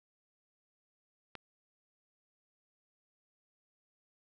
click, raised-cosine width 0.3 ms, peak -27 dBFS, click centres 1.353 s, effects none

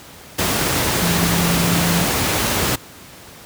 sine tone in noise, 171.4 Hz, F3, 32 cents flat, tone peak -18 dBFS, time 1.02-2.05 s, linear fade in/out 10 ms, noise pink, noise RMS -18 dBFS, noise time 0.38-2.76 s, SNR -3 dB, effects pink hiss -40 dBFS RMS until 3.45 s + high-pass 80 Hz 12 dB/octave

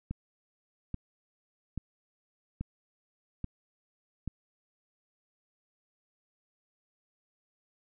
click train, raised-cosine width 5 ms, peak -22 dBFS, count 6, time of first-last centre 0.11-4.277 s, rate 1.2 Hz, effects none

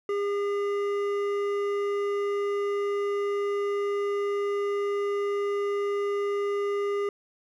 triangle tone with hard clipping, 405.1 Hz, G#4, 43 cents flat, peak -27 dBFS, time 0.09-7.09 s, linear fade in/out 2 ms, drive 14 dB, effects none

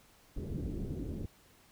pink low-pass noise, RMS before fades -38 dBFS, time 0.36-1.26 s, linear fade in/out 10 ms, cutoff 380 Hz, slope 24 dB/octave, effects pink hiss -63 dBFS RMS until 1.71 s

